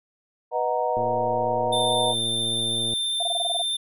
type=chord; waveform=sine; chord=B major seventh; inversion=none; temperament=equal; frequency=493.9 / 622.3 / 740 / 932.3 Hz; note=B4 / D#5 / F#5 / A#5; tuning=0 / 0 / 0 / 0 cents; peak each=-27 dBFS; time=0.51-2.15 s; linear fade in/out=50 ms
type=click train; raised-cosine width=2 ms; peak=-22 dBFS; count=229; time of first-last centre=0.97-2.936 s; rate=116 Hz
type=tone with vibrato; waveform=square; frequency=3579 Hz; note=A7; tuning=29 cents sharp; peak=-24 dBFS; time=1.72-3.77 s; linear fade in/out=10 ms; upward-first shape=sine; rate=15 Hz; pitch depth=9 cents each way
type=tone bursts; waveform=sine; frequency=695 Hz; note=F5; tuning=9 cents flat; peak=-25 dBFS; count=9; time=3.2-3.62 s; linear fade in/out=5 ms; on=28 ms; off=21 ms
effects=none